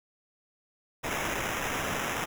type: noise with sample-and-hold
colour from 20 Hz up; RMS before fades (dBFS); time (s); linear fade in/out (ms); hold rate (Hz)
blue; -32; 1.03-2.26; 20; 4410
effects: none